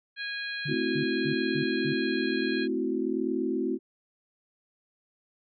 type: harmonic tone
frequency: 823 Hz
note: G#5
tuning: 16 cents flat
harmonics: 2 / 3 / 4 / 5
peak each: -34 / -39 / -42 / -39 dBFS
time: 0.16-2.68 s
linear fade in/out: 50 ms
type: tone bursts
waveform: sine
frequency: 147.1 Hz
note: D3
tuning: 3 cents sharp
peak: -31 dBFS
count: 5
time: 0.65-1.935 s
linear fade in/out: 10 ms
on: 89 ms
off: 210 ms
type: chord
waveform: sine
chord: F# half-diminished seventh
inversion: first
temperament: equal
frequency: 220 / 261.6 / 329.6 / 370 Hz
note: A3 / C4 / E4 / F#4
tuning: 0 / 0 / 0 / 0 cents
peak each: -34 / -31 / -31 / -31 dBFS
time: 0.67-3.79 s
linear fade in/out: 50 ms
effects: none